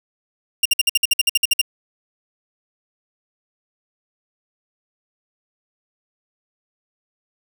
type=tone bursts; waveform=sawtooth; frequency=2794 Hz; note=F7; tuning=in tune; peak=-9 dBFS; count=13; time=0.63-1.615 s; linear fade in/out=5 ms; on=25 ms; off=55 ms; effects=none